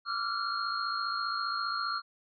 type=tone cluster; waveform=sine; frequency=1160 / 1357 / 1412 / 4245 Hz; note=D6 / E6 / F6 / C8; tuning=-22 / +50 / +19 / +24 cents; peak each=-36 / -34 / -37 / -37 dBFS; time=0.05-2.02 s; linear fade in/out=50 ms; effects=none